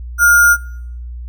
sine tone with sample-and-hold, 1419 Hz, F6, 27 cents sharp, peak -6 dBFS, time 0.18-0.57 s, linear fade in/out 50 ms, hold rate 7350 Hz, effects noise-tail reverb RT60 0.7 s tail -23 dB re dry + added 60 Hz sine -25 dBFS peak until 1.28 s

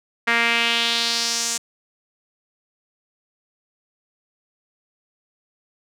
sawtooth tone with band-pass filter sweep, 233.1 Hz, A#3, in tune, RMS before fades -21 dBFS, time 0.27-1.58 s, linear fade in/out 10 ms, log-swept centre 1900 to 7200 Hz, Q 2.6, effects none

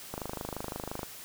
click train, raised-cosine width 1 ms, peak -21 dBFS, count 24, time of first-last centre 0.14-1.031 s, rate 25.8 Hz, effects white hiss -46 dBFS RMS until 1.24 s

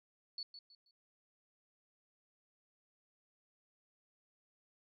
sine tone with echo, 4435 Hz, C#8, in tune, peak -40 dBFS, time 0.38-0.43 s, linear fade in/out 2 ms, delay 160 ms, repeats 3, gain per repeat -10 dB, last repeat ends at 0.91 s, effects none

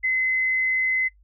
sine tone, 2044 Hz, C7, 41 cents flat, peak -19 dBFS, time 0.03-1.09 s, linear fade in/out 20 ms, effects noise-tail reverb RT60 0.1 s tail -21 dB re dry + added 50 Hz sine -53 dBFS peak until 1.23 s

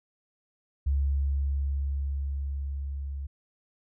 sine tone with level ramp, 69.5 Hz, C#2, 5 cents sharp, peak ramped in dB -22 to -32 dBFS, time 0.86-3.27 s, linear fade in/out 10 ms, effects none

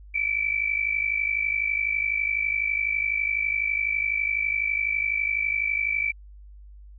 sine tone pair together, 2286 / 2338 Hz, D7 / D7, -47 / -8 cents, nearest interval unison, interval 39 cents, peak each -26 / -25 dBFS, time 0.14-6.12 s, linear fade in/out 10 ms, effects added 50 Hz sine -43 dBFS peak until 6.98 s

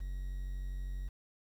triangle tone with quantisation, 46.27 Hz, F#1, 1 cent sharp, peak -34 dBFS, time 0-1.09 s, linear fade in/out 10 ms, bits 10, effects none

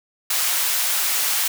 white high-pass noise, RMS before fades -21 dBFS, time 0.3-1.48 s, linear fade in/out 5 ms, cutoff 840 Hz, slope 12 dB/octave, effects none

